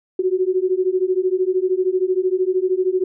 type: beating tone pair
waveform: sine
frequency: 364.6 / 377.6 Hz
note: F#4 / F#4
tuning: -25 / +35 cents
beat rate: 13 Hz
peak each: -19 dBFS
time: 0.19-3.04 s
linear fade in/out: 5 ms
effects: none